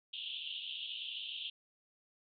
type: band-pass noise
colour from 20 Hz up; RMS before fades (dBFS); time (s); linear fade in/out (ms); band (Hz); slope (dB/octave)
pink; -43; 0.13-1.5; 5; 2800 to 3600; 96
effects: none